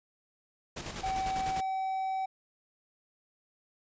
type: noise with tremolo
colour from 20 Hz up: pink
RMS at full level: -38 dBFS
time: 0.76-1.61 s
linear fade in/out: 10 ms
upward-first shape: square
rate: 10 Hz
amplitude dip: 50%
type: tone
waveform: triangle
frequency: 764 Hz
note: G5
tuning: 45 cents flat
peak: -28 dBFS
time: 1.03-2.26 s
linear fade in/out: 10 ms
effects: resampled to 16000 Hz